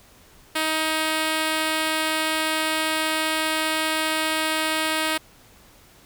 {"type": "tone", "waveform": "5% pulse", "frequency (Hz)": 315.1, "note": "D#4", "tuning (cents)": 22, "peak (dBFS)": -10, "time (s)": [0.55, 5.18], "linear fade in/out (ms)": 10, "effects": ["pink hiss -52 dBFS RMS until 6.05 s"]}